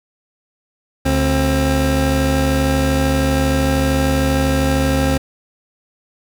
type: tone pair together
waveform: 25% pulse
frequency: 72.9 / 266.3 Hz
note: D2 / C4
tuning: -12 / +31 cents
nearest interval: octave + minor seventh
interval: 2243 cents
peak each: -13 dBFS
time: 1.05-5.18 s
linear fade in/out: 10 ms
effects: none